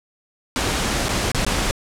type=noise with dropouts; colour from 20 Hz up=pink; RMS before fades=-21 dBFS; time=0.56-1.71 s; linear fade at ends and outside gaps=0 ms; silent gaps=1.084-1.091 / 1.317-1.347 / 1.449-1.465 s; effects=low-pass 9000 Hz 12 dB/octave